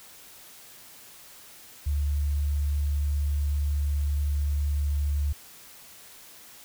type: tone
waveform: sine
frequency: 72.4 Hz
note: D2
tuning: 24 cents flat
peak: -23 dBFS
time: 1.86-5.33 s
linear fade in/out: 10 ms
effects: white hiss -49 dBFS RMS until 6.64 s